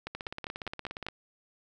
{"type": "two click trains", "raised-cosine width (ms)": 0.3, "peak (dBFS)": [-20, -21], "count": [6, 17], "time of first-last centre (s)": [[0.07, 1.066], [0.15, 1.086]], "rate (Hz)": [5.02, 17.1], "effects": []}